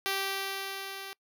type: tone with level ramp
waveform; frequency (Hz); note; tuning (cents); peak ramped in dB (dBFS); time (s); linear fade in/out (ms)
5% pulse; 390; G4; -9; -17 to -29; 0.06-1.13; 0
effects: noise-tail reverb RT60 0.1 s tail -25 dB re dry